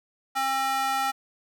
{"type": "tone with high-pass filter", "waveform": "square", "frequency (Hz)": 267.9, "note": "C4", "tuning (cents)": 41, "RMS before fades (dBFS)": -26, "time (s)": [0.35, 1.12], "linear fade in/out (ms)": 20, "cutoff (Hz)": 1000, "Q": 5, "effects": []}